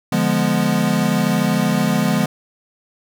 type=chord; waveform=square; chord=D diminished seventh; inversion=none; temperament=equal; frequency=146.83 / 174.61 / 207.7 / 246.9 Hz; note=D3 / F3 / Ab3 / Cb4; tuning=0 / 0 / 0 / 0 cents; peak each=-24 / -21 / -20 / -22 dBFS; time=0.12-2.26 s; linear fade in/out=5 ms; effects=none